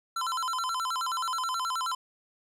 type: tone with vibrato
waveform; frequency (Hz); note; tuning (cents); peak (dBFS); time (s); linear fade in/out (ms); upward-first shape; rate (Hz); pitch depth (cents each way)
square; 1174.7; D6; 0; -29; 0.16-1.95; 5; square; 9.4; 240
effects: low-pass 10000 Hz 12 dB/octave + 10-bit